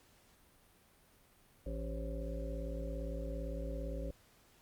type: harmonic tone with a mistuned harmonic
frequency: 55.5 Hz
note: A1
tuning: 16 cents sharp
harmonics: 1 / 3 / 5 / 7 / 9 / 10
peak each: -39 / -47 / -48 / -51 / -48 / -47 dBFS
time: 1.66-4.11 s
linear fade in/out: 5 ms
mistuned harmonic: 9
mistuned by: +61 cents
effects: pink hiss -66 dBFS RMS until 4.61 s + Opus 48 kbps